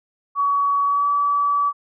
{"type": "tone with pitch glide", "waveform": "sine", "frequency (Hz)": [1130, 1148.4], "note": ["C#6", "D6"], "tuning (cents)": [33, -39], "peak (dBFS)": -16, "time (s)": [0.35, 1.73], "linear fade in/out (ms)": 50, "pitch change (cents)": 28, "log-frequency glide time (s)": [0.84, 1.08], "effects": []}